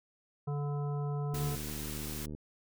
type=harmonic tone; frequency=144.7 Hz; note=D3; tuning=25 cents flat; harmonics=1 / 3 / 5 / 7 / 9; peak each=-32 / -42 / -46 / -49 / -51 dBFS; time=0.47-1.56 s; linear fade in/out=10 ms
type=click train; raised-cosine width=3 ms; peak=-30 dBFS; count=77; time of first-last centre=1.34-2.349 s; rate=75.3 Hz
type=noise; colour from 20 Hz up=white; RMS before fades=-43 dBFS; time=1.34-2.26 s; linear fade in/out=5 ms
effects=none